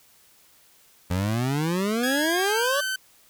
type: exponential sweep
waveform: 25% pulse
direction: up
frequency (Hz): 86.7 to 587.3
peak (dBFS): -19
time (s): 1.1-2.81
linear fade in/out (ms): 10
type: tone with pitch glide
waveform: sawtooth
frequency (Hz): 1661.2 to 1532.2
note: G#6 to G6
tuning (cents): 0 to -40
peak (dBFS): -22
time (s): 2.03-2.96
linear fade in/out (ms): 5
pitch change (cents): -140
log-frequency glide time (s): 2.19-2.76
effects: white hiss -57 dBFS RMS until 3.29 s